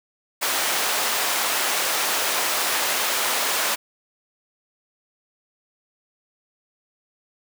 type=high-pass noise; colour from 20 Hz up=pink; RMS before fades=-23 dBFS; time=0.41-3.76 s; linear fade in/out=20 ms; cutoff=680 Hz; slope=12 dB/octave; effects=none